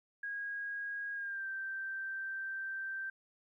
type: tone with pitch glide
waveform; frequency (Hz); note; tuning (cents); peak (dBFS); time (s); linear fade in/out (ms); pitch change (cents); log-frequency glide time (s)
sine; 1640 to 1565; G#6 to G6; -22 to -3; -37; 0.23-3.1; 5; -81; 1.13-1.47
effects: 13-bit